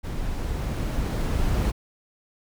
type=noise with level ramp; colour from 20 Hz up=brown; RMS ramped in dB=-30 to -22 dBFS; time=0.03-1.72 s; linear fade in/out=20 ms; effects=none